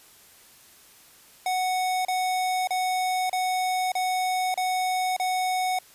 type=tone bursts; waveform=square; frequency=740 Hz; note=F#5; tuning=in tune; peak=-24 dBFS; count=7; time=1.46-5.788 s; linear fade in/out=2 ms; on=590 ms; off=33 ms; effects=white hiss -53 dBFS RMS until 5.94 s + resampled to 32000 Hz